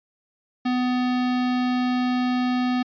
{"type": "tone", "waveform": "square", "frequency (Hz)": 250, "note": "B3", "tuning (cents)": 21, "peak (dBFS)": -21, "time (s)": [0.65, 2.83], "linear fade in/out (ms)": 10, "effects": ["resampled to 11025 Hz"]}